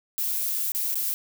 violet noise with dropouts, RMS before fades -27 dBFS, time 0.18-1.14 s, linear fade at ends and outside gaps 0 ms, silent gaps 0.719-0.748 / 0.944-0.955 s, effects none

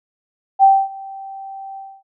sine tone with ADSR envelope, 779 Hz, G5, 11 cents flat, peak -5 dBFS, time 0.59-2.03 s, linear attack 42 ms, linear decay 250 ms, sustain -24 dB, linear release 260 ms, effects none

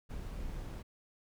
brown noise, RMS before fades -41 dBFS, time 0.09-0.83 s, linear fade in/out 20 ms, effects none

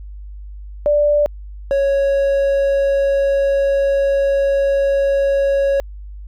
sine / triangle tone pair in turn, 587.3 / 553.6 Hz, D5 / C#5, 0 / -2 cents, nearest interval minor second, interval 102 cents, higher first, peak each -11 dBFS, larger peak neither, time 0.86-1.26 / 1.71-5.8 s, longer second, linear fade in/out 0 ms, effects added 50 Hz sine -30 dBFS peak until 6.27 s

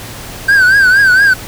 triangle tone with vibrato, 1555 Hz, G6, 14 cents flat, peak -3 dBFS, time 0.48-1.34 s, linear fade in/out 10 ms, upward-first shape triangle, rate 4.3 Hz, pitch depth 120 cents each way, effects added 111 Hz sine -33 dBFS peak until 1.47 s + pink hiss -28 dBFS RMS until 1.47 s

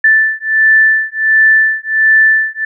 sine beating tone pair, 1760 / 1761.4 Hz, A6 / A6, 0 / +1 cents, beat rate 1.4 Hz, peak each -10 dBFS, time 0.04-2.65 s, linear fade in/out 5 ms, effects none

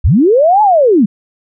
sine linear two-way sweep, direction up then down, 44.03 to 871 to 182 Hz, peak -5 dBFS, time 0.04-1.06 s, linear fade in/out 10 ms, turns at 0.62 s, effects none

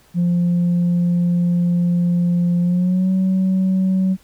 sine tone with pitch glide, 174.61 to 188.23 Hz, F3 to F#3, 0 to +30 cents, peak -12 dBFS, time 0.14-4.17 s, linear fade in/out 50 ms, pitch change +130 cents, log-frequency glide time 2.61-3.11 s, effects tanh soft clip ceiling -12 dBFS + pink hiss -53 dBFS RMS until 4.23 s

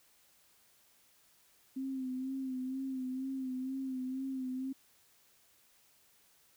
sine tone with vibrato, 261.6 Hz, C4, in tune, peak -35 dBFS, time 1.76-4.73 s, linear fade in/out 10 ms, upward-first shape sine, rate 2.1 Hz, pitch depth 42 cents each way, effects white hiss -67 dBFS RMS until 6.56 s

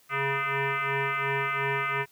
sine tone with frequency modulation, 412.6 Hz, G#4, 11 cents flat, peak -25 dBFS, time 0.09-2.06 s, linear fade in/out 50 ms, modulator 276 Hz, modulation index 7.5, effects white hiss -61 dBFS RMS until 2.11 s

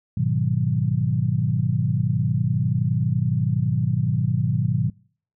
sine chord, G# minor seventh, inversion none, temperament equal, 103.83 / 123.47 / 155.56 / 185 Hz, G#2 / B2 / D#3 / F#3, 0 / 0 / 0 / 0 cents, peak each -26 / -22 / -24 / -27 dBFS, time 0.17-4.9 s, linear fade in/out 5 ms, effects noise-tail reverb RT60 0.5 s tail -25 dB re dry

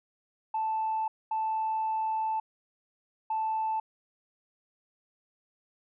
sine tone bursts at uneven times, 879 Hz, A5, 2 cents flat, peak -26 dBFS, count 3, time 0.54-1.08 / 1.31-2.4 / 3.3-3.8 s, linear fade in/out 5 ms, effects tanh soft clip ceiling -23 dBFS

